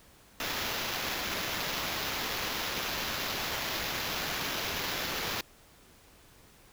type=noise with sample-and-hold; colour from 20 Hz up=white; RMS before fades=-34 dBFS; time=0.4-5.41 s; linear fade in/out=2 ms; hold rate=8820 Hz; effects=pink hiss -58 dBFS RMS until 6.72 s